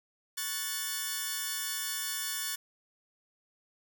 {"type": "chord", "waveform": "5% pulse", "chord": "F# minor", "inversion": "second", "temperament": "equal", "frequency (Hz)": [1108.7, 1480, 1760], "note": ["C#6", "F#6", "A6"], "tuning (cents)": [0, 0, 0], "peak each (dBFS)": [-29, -27, -24], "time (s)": [0.37, 2.56], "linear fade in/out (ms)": 10, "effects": []}